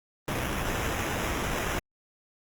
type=noise with sample-and-hold; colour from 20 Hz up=pink; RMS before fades=-30 dBFS; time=0.28-1.79 s; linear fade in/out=0 ms; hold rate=4410 Hz; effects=Opus 32 kbps